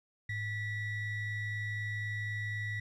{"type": "ring-modulated tone", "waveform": "triangle", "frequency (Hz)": 924, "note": "A#5", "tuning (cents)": -16, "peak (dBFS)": -29, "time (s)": [0.29, 2.8], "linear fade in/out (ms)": 5, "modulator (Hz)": 1030, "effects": []}